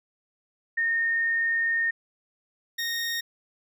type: tone pair in turn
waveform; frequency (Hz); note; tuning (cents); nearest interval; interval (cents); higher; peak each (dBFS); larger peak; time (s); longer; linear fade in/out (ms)
sine / 20% pulse; 1836 / 1856.3; A#6 / A#6; -27 / -8; unison; 19; second; -22; neither; 0.77-1.91 / 2.78-3.21; first; 10
effects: none